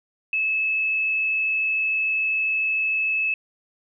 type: tone with frequency modulation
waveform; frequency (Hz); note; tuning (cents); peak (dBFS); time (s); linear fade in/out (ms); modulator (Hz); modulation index
sine; 2600; E7; -24; -20; 0.33-3.34; 2; 27; 0.77
effects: none